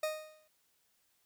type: tone with exponential decay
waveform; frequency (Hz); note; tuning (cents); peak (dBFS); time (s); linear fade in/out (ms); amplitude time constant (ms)
40% pulse; 620; D#5; -6; -29; 0.03-0.48; 5; 96
effects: white hiss -74 dBFS RMS until 1.25 s